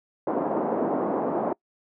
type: band-pass noise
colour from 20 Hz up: pink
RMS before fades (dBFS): -26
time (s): 0.27-1.53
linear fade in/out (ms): 2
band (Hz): 230 to 920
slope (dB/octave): 24
effects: noise-tail reverb RT60 0.1 s tail -25 dB re dry